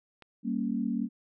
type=click; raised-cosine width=0.3 ms; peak=-33 dBFS; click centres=0.223 s
type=chord; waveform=sine; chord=G diminished; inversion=none; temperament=equal; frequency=196 / 233.1 / 277.2 Hz; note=G3 / Bb3 / Db4; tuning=0 / 0 / 0 cents; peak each=-33 / -30 / -34 dBFS; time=0.43-1.09 s; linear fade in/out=50 ms
effects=none